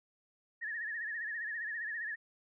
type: tone with vibrato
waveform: sine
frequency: 1784 Hz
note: A6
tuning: 23 cents sharp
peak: -36 dBFS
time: 0.61-2.16 s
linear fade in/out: 20 ms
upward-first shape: sine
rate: 15 Hz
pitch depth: 99 cents each way
effects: none